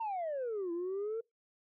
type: exponential two-way sweep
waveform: sine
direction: down then up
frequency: 932.3 to 334.7 to 462.7 Hz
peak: -32 dBFS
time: 0-1.21 s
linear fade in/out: 10 ms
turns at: 0.72 s
effects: noise-tail reverb RT60 0.2 s tail -25 dB re dry + tanh soft clip ceiling -32 dBFS